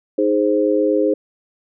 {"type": "chord", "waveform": "sine", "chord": "Ab major", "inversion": "second", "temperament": "equal", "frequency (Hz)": [311.1, 415.3, 523.3], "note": ["Eb4", "Ab4", "C5"], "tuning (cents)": [0, 0, 0], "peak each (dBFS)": -18, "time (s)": [0.18, 1.14], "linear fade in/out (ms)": 5, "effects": []}